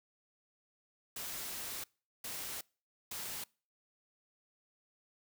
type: noise bursts at uneven times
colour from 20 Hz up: white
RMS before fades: -42 dBFS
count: 3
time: 1.16-1.84 / 2.24-2.61 / 3.11-3.44 s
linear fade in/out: 5 ms
effects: noise-tail reverb RT60 0.4 s tail -26 dB re dry